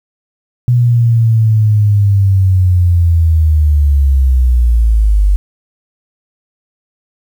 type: linear sweep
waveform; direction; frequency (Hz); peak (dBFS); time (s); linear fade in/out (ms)
sine; down; 123 to 47.93; -6; 0.68-5.36; 0
effects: 7-bit